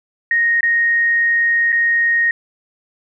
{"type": "tone with dropouts", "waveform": "sine", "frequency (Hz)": 1864.7, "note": "A#6", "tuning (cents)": 0, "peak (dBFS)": -12, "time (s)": [0.31, 2.31], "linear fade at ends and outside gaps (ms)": 2, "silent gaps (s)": [[0.608, 0.63], [1.721, 1.726]], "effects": []}